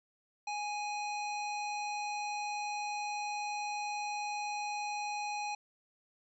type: harmonic tone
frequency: 830.6 Hz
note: G#5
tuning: in tune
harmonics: 1 / 3 / 5 / 7 / 9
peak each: -36 / -41 / -47 / -50 / -55 dBFS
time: 0.47-5.55 s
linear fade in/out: 5 ms
effects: none